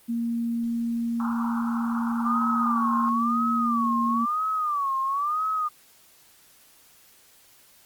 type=tone; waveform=sine; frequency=233.1 Hz; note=A#3; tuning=in tune; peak=-24 dBFS; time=0.08-4.26 s; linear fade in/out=20 ms
type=band-pass noise; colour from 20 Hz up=white; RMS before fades=-34 dBFS; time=1.2-3.09 s; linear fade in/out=0 ms; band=810 to 1400 Hz; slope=96 dB/octave
type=tone with vibrato; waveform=sine; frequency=1169 Hz; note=D6; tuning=8 cents flat; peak=-23 dBFS; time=2.24-5.69 s; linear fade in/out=20 ms; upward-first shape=sine; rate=1 Hz; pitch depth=160 cents each way
effects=white hiss -56 dBFS RMS until 7.85 s + Opus 32 kbps